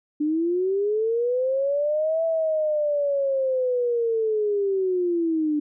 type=linear two-way sweep; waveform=sine; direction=up then down; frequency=293.7 to 659.3 to 293.7 Hz; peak=-20 dBFS; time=0.2-5.6 s; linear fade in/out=10 ms; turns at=2.24 s; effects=none